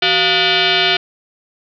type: tone with frequency modulation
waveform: sine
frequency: 377.3 Hz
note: F#4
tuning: 34 cents sharp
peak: -11 dBFS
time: 0.02-0.97 s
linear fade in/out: 5 ms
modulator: 539 Hz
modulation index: 6.8
effects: none